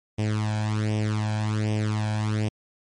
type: tone with flanger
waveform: sawtooth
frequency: 107.1 Hz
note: A2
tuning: 46 cents flat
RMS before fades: -25 dBFS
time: 0.18-2.49 s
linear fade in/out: 10 ms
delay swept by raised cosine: 0.35 to 1.26 ms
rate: 1.3 Hz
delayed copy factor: +0.8
effects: low-pass 8000 Hz 12 dB/octave + MP3 48 kbps